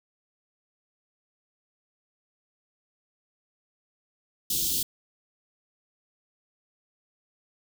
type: band-stop noise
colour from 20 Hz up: white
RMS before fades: -27 dBFS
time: 4.5-4.83 s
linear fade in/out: 5 ms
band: 390 to 3100 Hz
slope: 48 dB/octave
effects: none

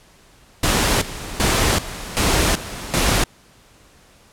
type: noise with tremolo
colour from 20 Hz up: pink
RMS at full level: -17 dBFS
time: 0.63-3.24 s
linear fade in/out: 5 ms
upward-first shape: square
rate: 1.3 Hz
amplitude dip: 80%
effects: pink hiss -51 dBFS RMS until 4.32 s + low-pass 11000 Hz 12 dB/octave

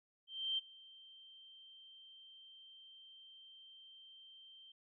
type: tone with ADSR envelope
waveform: sine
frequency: 3136 Hz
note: G7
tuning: in tune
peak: -33 dBFS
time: 0.27-4.72 s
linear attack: 310 ms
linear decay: 19 ms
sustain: -23 dB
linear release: 4 ms
effects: none

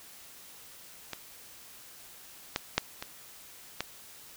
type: clicks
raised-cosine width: 0.2 ms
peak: -18 / -11 / -6 / -19 / -13 dBFS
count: 5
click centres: 1.133 / 2.561 / 2.78 / 3.025 / 3.806 s
effects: white hiss -51 dBFS RMS until 4.36 s

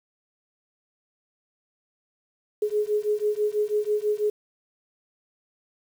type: beating tone pair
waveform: sine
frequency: 417.7 / 423.8 Hz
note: G#4 / G#4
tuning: +10 / +35 cents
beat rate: 6.1 Hz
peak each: -25 dBFS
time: 2.62-4.3 s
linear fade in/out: 5 ms
effects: 8-bit

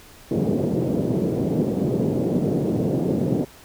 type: band-pass noise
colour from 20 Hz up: pink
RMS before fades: -22 dBFS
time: 0.31-3.45 s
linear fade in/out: 5 ms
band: 130 to 490 Hz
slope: 24 dB/octave
effects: pink hiss -47 dBFS RMS until 3.64 s

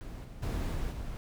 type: noise with level steps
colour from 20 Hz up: brown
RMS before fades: -42 / -46 / -32 / -34 / -39 dBFS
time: 0.01-1.17 s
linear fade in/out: 0 ms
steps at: 0.24 / 0.42 / 0.74 / 0.91 s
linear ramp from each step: 10 ms
effects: none

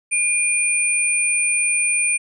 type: tone pair together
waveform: sine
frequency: 2422 / 9157 Hz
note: D#7 / D9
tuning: -47 / -45 cents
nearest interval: octave + major seventh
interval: 2302 cents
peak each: -19 dBFS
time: 0.11-2.18 s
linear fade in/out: 20 ms
effects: none

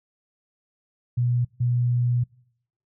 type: tone bursts at uneven times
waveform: sine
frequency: 121.9 Hz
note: B2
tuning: 22 cents flat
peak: -19 dBFS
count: 2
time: 1.17-1.45 / 1.6-2.24 s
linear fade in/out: 10 ms
effects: noise-tail reverb RT60 0.7 s tail -25 dB re dry

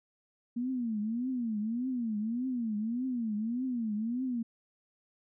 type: tone with vibrato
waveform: sine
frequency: 233.1 Hz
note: A#3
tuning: in tune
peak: -30 dBFS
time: 0.56-4.43 s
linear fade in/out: 10 ms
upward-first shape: triangle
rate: 1.7 Hz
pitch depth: 220 cents each way
effects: none

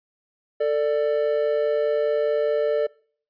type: tone pair together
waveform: triangle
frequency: 445.1 / 590 Hz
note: A4 / D5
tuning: +20 / +8 cents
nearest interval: perfect fourth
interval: 488 cents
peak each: -20 dBFS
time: 0.6-2.87 s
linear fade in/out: 10 ms
effects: noise-tail reverb RT60 0.5 s tail -24 dB re dry + resampled to 11025 Hz

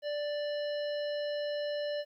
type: harmonic tone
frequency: 587.3 Hz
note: D5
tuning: in tune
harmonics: 1 / 3 / 5 / 7 / 9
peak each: -32 / -45 / -46 / -48 / -52 dBFS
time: 0.02-2.05 s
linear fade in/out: 50 ms
effects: 12-bit

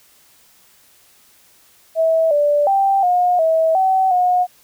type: tone with pitch steps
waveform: sine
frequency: 649 / 585 / 784 / 717 / 646 / 760 / 723 Hz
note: E5 / D5 / G5 / F5 / E5 / F#5 / F#5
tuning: -27 / -7 / 0 / +45 / -35 / +46 / -40 cents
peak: -12 dBFS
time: 1.95-4.47 s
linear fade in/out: 50 ms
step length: 360 ms
effects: white hiss -52 dBFS RMS until 4.63 s

